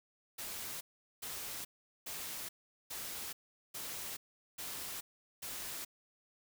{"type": "noise bursts", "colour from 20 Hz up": "white", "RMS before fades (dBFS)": -43, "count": 7, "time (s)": [0.38, 5.85], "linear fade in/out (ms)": 10, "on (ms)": 430, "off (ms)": 410, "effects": []}